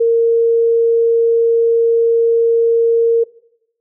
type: tone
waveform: sine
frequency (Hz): 461.5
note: A#4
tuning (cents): -17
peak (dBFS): -9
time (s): 0-3.24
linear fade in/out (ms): 10
effects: noise-tail reverb RT60 0.8 s tail -20 dB re dry